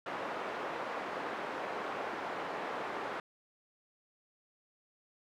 pink band-pass noise, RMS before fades -39 dBFS, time 0.06-3.2 s, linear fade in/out 2 ms, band 470 to 1500 Hz, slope 12 dB/octave, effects none

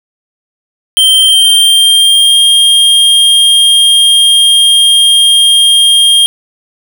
square tone with pitch glide, 3136 to 3220 Hz, G7 to G7, 0 to +46 cents, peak -4 dBFS, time 0.97-6.26 s, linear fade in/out 0 ms, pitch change +46 cents, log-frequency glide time 1.17-2.38 s, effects none

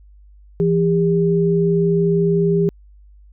sine tone pair together, 168.09 / 401.4 Hz, E3 / G4, +34 / +41 cents, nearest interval octave + minor third, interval 1507 cents, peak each -16 dBFS, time 0.6-2.69 s, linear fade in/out 0 ms, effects added 50 Hz sine -43 dBFS peak until 3.32 s

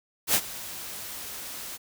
white noise with ADSR envelope, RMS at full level -20 dBFS, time 0.27-1.78 s, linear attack 76 ms, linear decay 57 ms, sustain -18 dB, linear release 29 ms, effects none

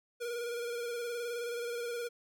square tone with vibrato, 475.1 Hz, A#4, 33 cents sharp, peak -36 dBFS, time 0.2-2.09 s, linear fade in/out 20 ms, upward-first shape square, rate 19 Hz, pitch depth 28 cents each way, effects none

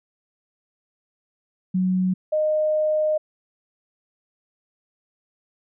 sine tone pair in turn, 185 / 615.6 Hz, F#3 / D#5, 0 / -19 cents, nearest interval octave + major sixth, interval 2081 cents, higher second, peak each -18 dBFS, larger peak neither, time 1.74-2.14 / 2.32-3.18 s, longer second, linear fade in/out 10 ms, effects none

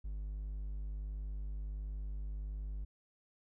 triangle tone, 50.7 Hz, G#1, 41 cents flat, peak -36 dBFS, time 0.04-2.85 s, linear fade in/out 10 ms, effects none

